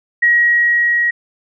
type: tone with level ramp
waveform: sine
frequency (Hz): 1900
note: A#6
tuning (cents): +33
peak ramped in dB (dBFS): -8 to -12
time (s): 0.22-1.11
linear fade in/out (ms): 10
effects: none